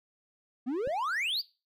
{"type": "exponential sweep", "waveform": "triangle", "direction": "up", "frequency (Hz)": [232.2, 4978], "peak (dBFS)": -27, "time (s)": [0.66, 1.42], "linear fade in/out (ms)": 20}
{"type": "click", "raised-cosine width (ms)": 3, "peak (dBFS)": -29, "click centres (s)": 0.874}
{"effects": ["noise-tail reverb RT60 0.3 s tail -20 dB re dry"]}